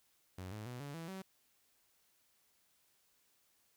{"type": "tone with pitch steps", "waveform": "sawtooth", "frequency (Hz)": [92.5, 106.87, 123.47, 142.65, 164.82, 190.42], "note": ["F#2", "A2", "B2", "C#3", "E3", "G3"], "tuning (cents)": [0, -50, 0, 50, 0, -50], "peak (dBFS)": -40, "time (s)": [0.38, 1.22], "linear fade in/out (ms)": 5, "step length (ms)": 140, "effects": ["white hiss -74 dBFS RMS until 3.76 s"]}